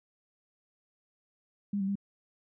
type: tone with pitch steps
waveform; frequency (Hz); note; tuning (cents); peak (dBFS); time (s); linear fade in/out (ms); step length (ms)
sine; 202.4 / 193.6 / 199.4; G#3 / G3 / G3; -44 / -21 / +30; -28; 1.73-1.955; 5; 75
effects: none